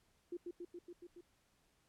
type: tone with echo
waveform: sine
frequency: 349.2 Hz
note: F4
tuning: in tune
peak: -40 dBFS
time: 0.32-0.37 s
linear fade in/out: 5 ms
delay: 140 ms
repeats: 6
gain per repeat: -2 dB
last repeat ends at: 1.21 s
effects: pink hiss -75 dBFS RMS until 1.88 s + low-pass 12000 Hz 12 dB/octave